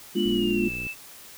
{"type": "chord", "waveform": "sine", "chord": "G# diminished seventh", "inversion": "none", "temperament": "equal with one note detuned", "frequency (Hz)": [207.7, 240.7, 293.7, 349.2], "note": ["G#3", "B3", "D4", "F4"], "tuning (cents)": [0, -44, 0, 0], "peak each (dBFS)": [-26, -29, -31, -25], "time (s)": [0.15, 0.69], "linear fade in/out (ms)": 10}
{"type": "tone with pitch glide", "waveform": "sine", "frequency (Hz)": [2960, 2637], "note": ["F#7", "E7"], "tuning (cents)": [0, 0], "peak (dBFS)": -30, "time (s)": [0.15, 0.95], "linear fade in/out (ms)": 50, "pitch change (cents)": -200, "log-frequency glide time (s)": [0.3, 0.7]}
{"type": "click train", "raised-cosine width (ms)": 3, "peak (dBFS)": -26, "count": 38, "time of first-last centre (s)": [0.26, 0.868], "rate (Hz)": 60.9}
{"effects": ["white hiss -46 dBFS RMS until 1.37 s"]}